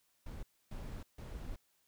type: noise bursts at uneven times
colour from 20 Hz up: brown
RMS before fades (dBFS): -44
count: 3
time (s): 0.26-0.43 / 0.71-1.03 / 1.18-1.56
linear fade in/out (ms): 5
effects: white hiss -75 dBFS RMS until 1.87 s